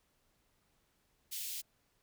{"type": "high-pass noise", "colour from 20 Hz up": "white", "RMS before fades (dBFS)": -41, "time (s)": [1.31, 1.62], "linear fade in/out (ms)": 20, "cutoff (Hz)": 2600, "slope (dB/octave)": 24, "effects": ["pink hiss -75 dBFS RMS until 2.02 s"]}